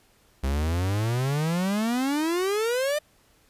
45% pulse exponential sweep, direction up, 64.9 to 611 Hz, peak -23 dBFS, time 0.43-2.99 s, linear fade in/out 10 ms, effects pink hiss -61 dBFS RMS until 3.49 s + resampled to 32000 Hz

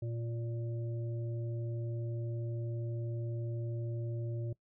harmonic tone, 116.54 Hz, A#2, in tune, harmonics 1 / 3 / 5, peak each -35 / -45 / -49 dBFS, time 0.02-4.53 s, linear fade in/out 5 ms, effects noise-tail reverb RT60 0.1 s tail -21 dB re dry

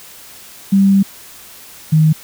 sine tone pair in turn, 196 / 156.28 Hz, G3 / D#3, 0 / +8 cents, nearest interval major third, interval 392 cents, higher first, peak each -7 dBFS, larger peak neither, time 0.72-1.03 / 1.92-2.13 s, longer first, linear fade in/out 10 ms, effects white hiss -38 dBFS RMS until 2.23 s

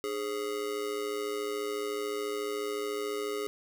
square tone with amplitude modulation, 415.3 Hz, G#4, in tune, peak -29 dBFS, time 0.04-3.47 s, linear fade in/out 0 ms, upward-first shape sine, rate 114 Hz, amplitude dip 75%, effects none

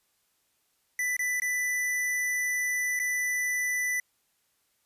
square tone with dropouts, 1987 Hz, B6, 10 cents sharp, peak -27 dBFS, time 0.99-4 s, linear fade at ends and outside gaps 2 ms, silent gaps 1.167-1.192 / 1.4-1.419 / 2.992-2.998 s, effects white hiss -72 dBFS RMS until 4.85 s + resampled to 32000 Hz

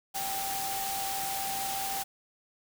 sine tone in noise, 782 Hz, G5, 4 cents flat, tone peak -34 dBFS, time 0.14-2.04 s, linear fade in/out 20 ms, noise white, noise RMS -35 dBFS, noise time 0.14-2.04 s, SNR -2 dB, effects none

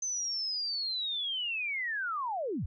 sine linear sweep, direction down, 6200 to 53.9 Hz, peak -31 dBFS, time 0.02-2.66 s, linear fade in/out 5 ms, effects none

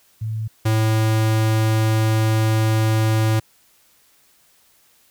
sine / square tone pair in turn, 110 / 110 Hz, A2 / A2, 0 / 0 cents, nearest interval unison, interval 0 cents, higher neither, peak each -22 / -16 dBFS, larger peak second, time 0.21-0.48 / 0.65-3.4 s, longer second, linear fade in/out 10 ms, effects white hiss -57 dBFS RMS until 5.1 s

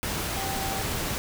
sine tone in noise, 777 Hz, G5, 16 cents flat, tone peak -33 dBFS, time 0.37-0.82 s, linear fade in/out 0 ms, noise pink, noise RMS -30 dBFS, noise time 0.03-1.18 s, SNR -6 dB, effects none

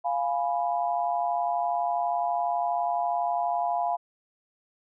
sine chord, F diminished, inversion none, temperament equal, 698.5 / 830.6 / 987.8 Hz, F5 / Ab5 / Cb6, 0 / 0 / 0 cents, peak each -26 / -30 / -32 dBFS, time 0.04-3.97 s, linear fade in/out 20 ms, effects none

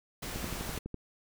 pink noise, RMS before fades -39 dBFS, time 0.22-0.79 s, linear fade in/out 10 ms
click train, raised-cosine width 3 ms, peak -25 dBFS, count 8, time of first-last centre 0.36-0.943 s, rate 12 Hz
effects none

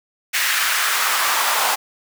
pink noise with high-pass filter sweep, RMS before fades -19 dBFS, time 0.33-1.76 s, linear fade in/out 20 ms, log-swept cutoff 1800 to 840 Hz, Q 1.9, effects none

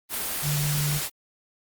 sine tone in noise, 146.83 Hz, D3, in tune, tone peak -24 dBFS, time 0.42-1.01 s, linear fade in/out 50 ms, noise white, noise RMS -29 dBFS, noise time 0.09-1.1 s, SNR +2 dB, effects Opus 32 kbps

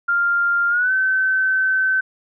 sine tone with pitch glide, 1396.9 to 1532.2 Hz, F6 to G6, 0 to -40 cents, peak -15 dBFS, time 0.08-2.01 s, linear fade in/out 10 ms, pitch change +160 cents, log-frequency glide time 0.69-0.92 s, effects none

